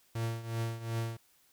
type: tone with tremolo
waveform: 45% pulse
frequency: 114.6 Hz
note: A#2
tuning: 29 cents flat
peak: -30 dBFS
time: 0.15-1.17 s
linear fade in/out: 5 ms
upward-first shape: triangle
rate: 2.7 Hz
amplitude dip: 80%
effects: white hiss -67 dBFS RMS until 1.52 s